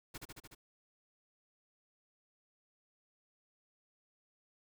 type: noise with echo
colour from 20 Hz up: pink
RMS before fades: -45 dBFS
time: 0.14-0.18 s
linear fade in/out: 10 ms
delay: 74 ms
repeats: 5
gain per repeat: -2 dB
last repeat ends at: 0.55 s
effects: none